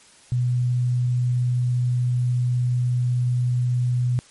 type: tone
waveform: sine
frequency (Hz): 123.47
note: B2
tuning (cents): 0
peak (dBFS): -18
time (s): 0.32-4.19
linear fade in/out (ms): 0
effects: white hiss -51 dBFS RMS until 4.3 s + MP3 48 kbps